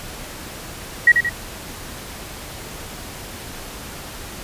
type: tone with echo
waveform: sine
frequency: 1910 Hz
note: A#6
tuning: 42 cents sharp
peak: -6 dBFS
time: 1.07-1.12 s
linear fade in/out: 5 ms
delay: 87 ms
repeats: 2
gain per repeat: -6 dB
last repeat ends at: 1.294 s
effects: pink hiss -34 dBFS RMS until 4.43 s + resampled to 32000 Hz